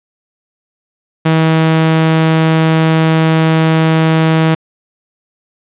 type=tone; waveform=sawtooth; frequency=160.5 Hz; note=E3; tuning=46 cents flat; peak=-4 dBFS; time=1.25-4.55 s; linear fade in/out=10 ms; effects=resampled to 8000 Hz + 7-bit